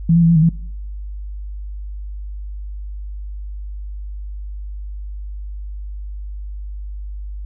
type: tone with pitch steps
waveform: sine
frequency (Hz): 165.8 / 170.2 / 165.6 / 169.4 / 156.3 / 166.5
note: E3 / F3 / E3 / E3 / D#3 / E3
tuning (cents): +10 / -44 / +8 / +48 / +8 / +18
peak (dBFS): -9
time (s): 0.09-0.492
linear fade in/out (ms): 5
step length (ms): 67
effects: noise-tail reverb RT60 0.7 s tail -21 dB re dry + added 50 Hz sine -26 dBFS peak until 7.45 s